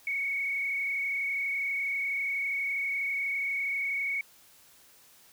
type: tone with frequency modulation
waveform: sine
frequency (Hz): 2222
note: C#7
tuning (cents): +4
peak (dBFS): -28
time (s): 0.07-4.21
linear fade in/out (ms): 2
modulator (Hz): 32.2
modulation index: 1.3
effects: white hiss -58 dBFS RMS until 5.32 s